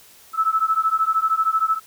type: beating tone pair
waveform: sine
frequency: 1302 / 1315 Hz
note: E6 / E6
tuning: -22 / -5 cents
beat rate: 13 Hz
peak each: -20 dBFS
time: 0.33-1.8 s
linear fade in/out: 50 ms
effects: white hiss -49 dBFS RMS until 1.86 s